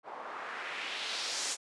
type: noise with low-pass filter sweep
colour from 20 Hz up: white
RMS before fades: -38 dBFS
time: 0.03-1.57 s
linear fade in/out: 50 ms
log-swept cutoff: 790 to 7800 Hz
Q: 1.7
effects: high-pass 400 Hz 12 dB/octave + resampled to 24000 Hz